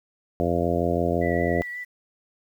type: harmonic tone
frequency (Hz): 86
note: F2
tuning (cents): -26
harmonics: 1 / 2 / 3 / 4 / 5 / 6 / 7 / 8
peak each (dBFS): -29 / -29 / -29 / -29 / -29 / -29 / -29 / -29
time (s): 0.4-1.62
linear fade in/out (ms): 0
type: tone with vibrato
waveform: sine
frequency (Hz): 1961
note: B6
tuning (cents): -13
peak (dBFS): -31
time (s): 1.21-1.85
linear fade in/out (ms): 20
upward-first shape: sine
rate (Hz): 5.6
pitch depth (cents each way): 19
effects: 9-bit